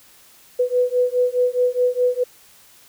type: beating tone pair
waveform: sine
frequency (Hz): 493.9 / 498.7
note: B4 / B4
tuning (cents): 0 / +17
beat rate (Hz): 4.8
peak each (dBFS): -19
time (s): 0.59-2.24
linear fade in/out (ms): 10
effects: white hiss -50 dBFS RMS until 2.88 s